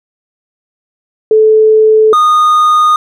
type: tone pair in turn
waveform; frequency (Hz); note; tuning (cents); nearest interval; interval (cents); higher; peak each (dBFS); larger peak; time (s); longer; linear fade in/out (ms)
sine / triangle; 435.2 / 1230.9; A4 / D#6; -19 / -19; octave + tritone; 1800; second; -3; neither; 1.31-2.13 / 2.13-2.96; second; 2
effects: none